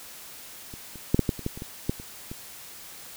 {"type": "clicks", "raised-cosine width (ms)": 3, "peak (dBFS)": [-27, -29, -6, -6, -10, -24, -14, -25, -22, -11, -27, -23], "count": 12, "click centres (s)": [0.739, 0.957, 1.145, 1.193, 1.292, 1.393, 1.464, 1.575, 1.621, 1.895, 1.999, 2.315], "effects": ["white hiss -44 dBFS RMS until 3.16 s"]}